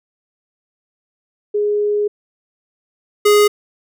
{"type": "tone pair in turn", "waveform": ["sine", "square"], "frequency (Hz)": [415.3, 415.3], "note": ["G#4", "G#4"], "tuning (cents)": [0, 0], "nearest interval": "unison", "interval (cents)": 0, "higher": "neither", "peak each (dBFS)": [-14, -9], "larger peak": "second", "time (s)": [[1.54, 2.08], [3.25, 3.48]], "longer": "first", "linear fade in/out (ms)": 10, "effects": []}